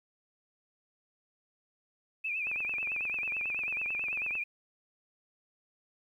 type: tone with vibrato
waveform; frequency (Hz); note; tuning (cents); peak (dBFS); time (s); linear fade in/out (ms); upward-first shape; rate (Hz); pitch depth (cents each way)
sine; 2507; D#7; +12; -31; 2.24-4.44; 10; triangle; 9.1; 120
type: click train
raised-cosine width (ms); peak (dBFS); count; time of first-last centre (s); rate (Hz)
0.5; -31; 43; 2.47-4.353; 22.3
effects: 11-bit